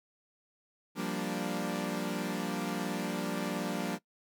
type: chord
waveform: sawtooth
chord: G minor seventh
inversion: third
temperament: equal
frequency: 174.61 / 196 / 233.1 / 293.7 Hz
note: F3 / G3 / Bb3 / D4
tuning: 0 / 0 / 0 / 0 cents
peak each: -34 dBFS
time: 0.95-3.99 s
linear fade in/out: 50 ms
effects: noise-tail reverb RT60 0.1 s tail -19 dB re dry